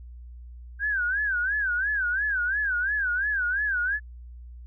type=tone with vibrato; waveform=sine; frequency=1568 Hz; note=G6; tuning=in tune; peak=-23 dBFS; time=0.79-4 s; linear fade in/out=50 ms; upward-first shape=sine; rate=2.9 Hz; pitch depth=160 cents each way; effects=added 60 Hz sine -40 dBFS peak until 4.66 s